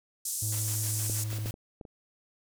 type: band-pass noise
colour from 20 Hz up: pink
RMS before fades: -34 dBFS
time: 0.25-1.24 s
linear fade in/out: 5 ms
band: 6600 to 12000 Hz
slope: 24 dB/octave
type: tone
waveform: triangle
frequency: 107.5 Hz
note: A2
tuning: 40 cents flat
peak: -29 dBFS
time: 0.42-1.51 s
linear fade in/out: 5 ms
type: noise with tremolo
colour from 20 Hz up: white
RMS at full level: -41 dBFS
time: 0.52-1.51 s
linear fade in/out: 2 ms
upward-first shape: square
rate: 6.4 Hz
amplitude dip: 50%
type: clicks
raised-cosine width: 2 ms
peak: -24 / -29 / -31 / -24 / -32 / -29 / -33 dBFS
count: 7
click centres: 1.098 / 1.33 / 1.386 / 1.459 / 1.541 / 1.812 / 1.852 s
effects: none